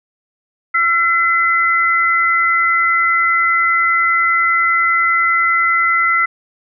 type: tone pair together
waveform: sine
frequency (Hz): 1355 / 2030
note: E6 / B6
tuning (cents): +47 / +47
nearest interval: perfect fifth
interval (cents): 700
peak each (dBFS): -14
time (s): 0.74-6.26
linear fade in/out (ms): 10
effects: none